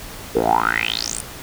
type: tone with band-pass filter sweep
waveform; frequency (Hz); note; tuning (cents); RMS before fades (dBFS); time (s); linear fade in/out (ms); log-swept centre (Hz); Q
10% pulse; 56.4; A1; +44; -20; 0.35-1.22; 10; 430 to 10000; 8.8
effects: pink hiss -35 dBFS RMS until 1.42 s